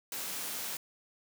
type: high-pass noise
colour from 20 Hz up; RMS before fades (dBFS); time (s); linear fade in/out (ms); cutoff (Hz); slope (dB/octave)
white; -38; 0.12-0.77; 2; 130; 48
effects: none